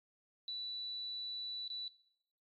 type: tone with dropouts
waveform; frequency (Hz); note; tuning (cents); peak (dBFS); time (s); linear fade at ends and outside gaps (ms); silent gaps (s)
sine; 3960; B7; +4; -39; 0.48-1.88; 1; 1.679-1.701
effects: noise-tail reverb RT60 0.7 s tail -17 dB re dry + AAC 32 kbps